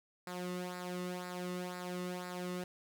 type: tone with flanger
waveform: sawtooth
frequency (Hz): 180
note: F#3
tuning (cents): -47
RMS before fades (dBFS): -41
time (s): 0.27-2.64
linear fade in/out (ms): 2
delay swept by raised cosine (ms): 0.32 to 1.28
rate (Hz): 2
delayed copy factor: -0.65
effects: none